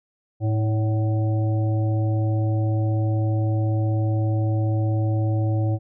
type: harmonic tone with a mistuned harmonic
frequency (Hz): 108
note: A2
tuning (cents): -32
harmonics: 1 / 3 / 5 / 7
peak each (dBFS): -19 / -29 / -33 / -36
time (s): 0.4-5.79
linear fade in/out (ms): 50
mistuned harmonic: 5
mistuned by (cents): +60
effects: none